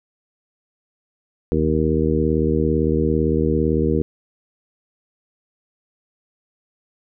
harmonic tone with a mistuned harmonic, 77.78 Hz, D#2, in tune, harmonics 1 / 2 / 3 / 4 / 5 / 6, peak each -23 / -23 / -23 / -23 / -23 / -23 dBFS, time 1.52-4.02 s, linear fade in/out 0 ms, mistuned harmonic 1, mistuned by -84 cents, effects none

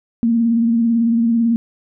sine tone with vibrato, 231.2 Hz, A#3, 14 cents flat, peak -12 dBFS, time 0.23-1.56 s, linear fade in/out 0 ms, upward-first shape sine, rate 18 Hz, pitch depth 40 cents each way, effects none

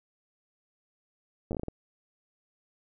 slowing click train, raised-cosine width 2 ms, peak -20 dBFS, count 8, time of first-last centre 1.51-1.683 s, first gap 9 ms, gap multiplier 1.33, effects none

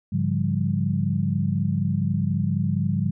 sine tone cluster, 102.5 / 142.9 / 173.5 / 197.6 Hz, G#2 / D3 / F3 / G3, -22 / -47 / -11 / +14 cents, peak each -26 dBFS, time 0.12-3.11 s, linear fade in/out 10 ms, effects none

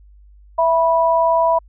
sine tone pair together, 661.2 / 980 Hz, E5 / B5, +5 / -14 cents, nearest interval perfect fifth, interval 681 cents, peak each -15 dBFS, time 0.58-1.59 s, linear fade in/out 10 ms, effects added 50 Hz sine -43 dBFS peak until 1.68 s

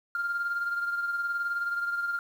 sine beating tone pair, 1396.9 / 1415.9 Hz, F6 / F6, 0 / +23 cents, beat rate 19 Hz, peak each -27 / -36 dBFS, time 0.15-2.19 s, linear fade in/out 2 ms, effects tanh soft clip ceiling -23 dBFS + 9-bit

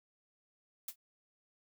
blue noise with exponential decay, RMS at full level -35 dBFS, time 0.88-0.96 s, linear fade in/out 5 ms, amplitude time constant 16 ms, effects none

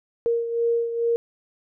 sine beating tone pair, 466.2 / 468.5 Hz, A#4 / A#4, 0 / +9 cents, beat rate 2.3 Hz, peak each -21 / -28 dBFS, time 0.26-1.16 s, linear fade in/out 0 ms, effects none

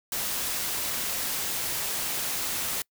white noise, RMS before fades -30 dBFS, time 0.12-2.82 s, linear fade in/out 2 ms, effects noise-tail reverb RT60 0.1 s tail -26 dB re dry

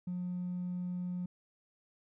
sine tone with hard clipping, 179.2 Hz, F3, 45 cents sharp, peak -35 dBFS, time 0.07-1.26 s, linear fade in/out 5 ms, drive 1 dB, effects none

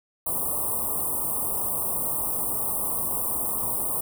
white band-stop noise, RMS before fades -27 dBFS, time 0.26-4.01 s, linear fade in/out 5 ms, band 1200 to 8400 Hz, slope 96 dB/octave, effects none

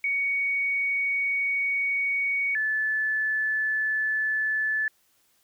sine tone pair in turn, 2237 / 1738.4 Hz, C#7 / A6, +15 / -21 cents, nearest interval major third, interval 436 cents, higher first, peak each -23 dBFS, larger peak neither, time 0.04-2.55 / 2.55-4.88 s, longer first, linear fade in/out 2 ms, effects white hiss -66 dBFS RMS until 5.43 s

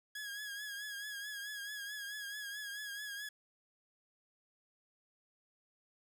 sawtooth tone with vibrato, 1661.2 Hz, G#6, in tune, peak -38 dBFS, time 0.15-3.29 s, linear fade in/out 5 ms, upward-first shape triangle, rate 4.6 Hz, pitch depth 62 cents each way, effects none

